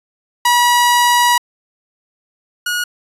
sawtooth tone pair in turn, 967 / 1448.9 Hz, B5 / F#6, -37 / -37 cents, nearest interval perfect fifth, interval 700 cents, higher second, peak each -6 / -13 dBFS, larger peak first, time 0.45-1.38 / 2.66-2.84 s, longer first, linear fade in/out 5 ms, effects resampled to 32000 Hz

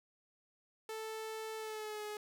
sawtooth tone with pitch glide, 440 to 420.9 Hz, A4 to G#4, 0 to +23 cents, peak -37 dBFS, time 0.89-2.17 s, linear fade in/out 2 ms, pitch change -77 cents, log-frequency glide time 1.57-2.04 s, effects none

